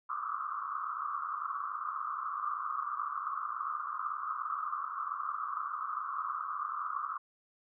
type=band-pass noise; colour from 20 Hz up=white; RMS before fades=-37 dBFS; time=0.09-7.18 s; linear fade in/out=5 ms; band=1100 to 1300 Hz; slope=96 dB/octave; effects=none